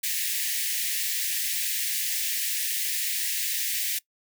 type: high-pass noise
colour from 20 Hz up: white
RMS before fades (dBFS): -28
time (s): 0.03-3.99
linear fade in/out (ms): 10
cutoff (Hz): 1700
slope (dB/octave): 96
effects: noise-tail reverb RT60 0.1 s tail -21 dB re dry